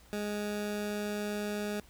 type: tone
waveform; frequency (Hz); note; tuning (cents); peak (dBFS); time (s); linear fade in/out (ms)
20% pulse; 207.7; G#3; 0; -28; 0.13-1.8; 0
effects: added 60 Hz sine -59 dBFS peak until 1.89 s + pink hiss -60 dBFS RMS until 1.89 s